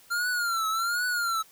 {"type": "tone with vibrato", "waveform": "square", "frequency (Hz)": 1386, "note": "F6", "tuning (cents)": -14, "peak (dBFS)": -26, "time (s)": [0.1, 1.43], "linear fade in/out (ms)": 20, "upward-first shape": "triangle", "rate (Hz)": 1.3, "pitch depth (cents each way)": 130, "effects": ["white hiss -56 dBFS RMS until 1.51 s"]}